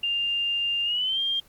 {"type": "tone with pitch glide", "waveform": "sine", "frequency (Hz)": [2800, 3198], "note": ["F7", "G7"], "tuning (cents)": [4, 34], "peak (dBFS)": -23, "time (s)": [0.03, 1.4], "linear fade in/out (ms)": 5, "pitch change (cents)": 230, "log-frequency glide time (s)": [0.84, 1.2], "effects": ["pink hiss -56 dBFS RMS until 1.48 s", "Opus 24 kbps"]}